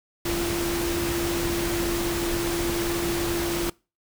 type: tone in noise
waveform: sine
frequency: 342.5 Hz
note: F4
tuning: 34 cents flat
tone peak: -26 dBFS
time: 0.25-3.7 s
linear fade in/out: 5 ms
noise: pink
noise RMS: -29 dBFS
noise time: 0.25-3.7 s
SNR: 0 dB
effects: noise-tail reverb RT60 0.3 s tail -24 dB re dry